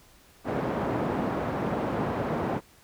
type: band-pass noise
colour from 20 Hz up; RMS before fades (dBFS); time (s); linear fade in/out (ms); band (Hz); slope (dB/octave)
pink; -29; 0.44-2.61; 50; 150 to 970; 12
effects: pink hiss -57 dBFS RMS until 2.83 s